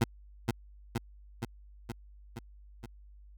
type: tone with echo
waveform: 20% pulse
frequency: 115.8 Hz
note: A#2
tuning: 11 cents flat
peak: -18 dBFS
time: 0.01-0.04 s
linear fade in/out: 5 ms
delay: 470 ms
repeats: 6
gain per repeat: -3 dB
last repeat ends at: 2.86 s
effects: added 50 Hz sine -51 dBFS peak until 3.37 s